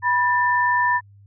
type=tone pair together; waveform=sine; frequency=980.1 / 1782 Hz; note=B5 / A6; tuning=-13 / +22 cents; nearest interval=minor seventh; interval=1035 cents; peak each=-18 / -20 dBFS; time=0.02-1.01 s; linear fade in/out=50 ms; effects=added 100 Hz sine -46 dBFS peak until 1.26 s